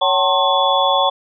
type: tone cluster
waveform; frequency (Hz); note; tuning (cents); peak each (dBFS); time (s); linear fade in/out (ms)
sine; 557 / 760 / 898 / 1073 / 3428; C#5 / F#5 / A5 / C6 / A7; +8 / +46 / +35 / +43 / -46; -19; 0.01-1.1; 10
effects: none